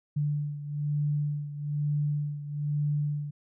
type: beating tone pair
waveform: sine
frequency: 146.83 / 147.93 Hz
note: D3 / D3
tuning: 0 / +13 cents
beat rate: 1.1 Hz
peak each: -28 / -33 dBFS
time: 0.16-3.31 s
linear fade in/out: 10 ms
effects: none